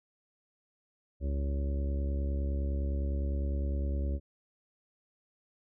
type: harmonic tone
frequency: 69.8 Hz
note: C#2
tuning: 13 cents sharp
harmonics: 1 / 2 / 3 / 4 / 5 / 6 / 7 / 8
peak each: -29 / -45 / -43 / -44 / -46 / -50 / -56 / -46 dBFS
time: 1.2-4.2 s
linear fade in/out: 50 ms
effects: none